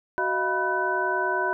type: tone cluster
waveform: sine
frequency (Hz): 373.4 / 621 / 691 / 983 / 1508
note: F#4 / D#5 / F5 / B5 / F#6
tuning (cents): +16 / -3 / -19 / -8 / +32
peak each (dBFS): -29 / -32 / -32 / -27 / -27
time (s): 0.18-1.53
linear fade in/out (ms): 0
effects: none